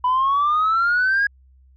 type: exponential sweep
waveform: sine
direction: up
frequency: 987.8 to 1661.2 Hz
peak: -14 dBFS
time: 0.04-1.27 s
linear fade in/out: 5 ms
effects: tanh soft clip ceiling -13 dBFS + added 65 Hz sine -49 dBFS peak until 1.76 s